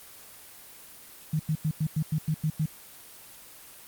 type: tone bursts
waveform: sine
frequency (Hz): 155.56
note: D#3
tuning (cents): 0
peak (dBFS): -23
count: 9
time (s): 1.33-2.659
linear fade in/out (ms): 5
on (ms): 65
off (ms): 93
effects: white hiss -48 dBFS RMS until 3.87 s + Opus 24 kbps